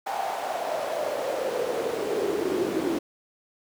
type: noise with high-pass filter sweep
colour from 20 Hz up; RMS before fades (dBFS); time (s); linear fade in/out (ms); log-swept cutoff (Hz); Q
brown; -28; 0.06-2.99; 10; 800 to 320; 5.1
effects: none